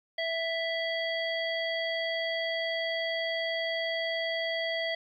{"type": "harmonic tone", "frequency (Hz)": 659.3, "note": "E5", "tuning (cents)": 0, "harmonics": [1, 3, 5, 7], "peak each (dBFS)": [-32, -33, -36, -42], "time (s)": [0.18, 4.95], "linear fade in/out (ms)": 5, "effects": ["11-bit"]}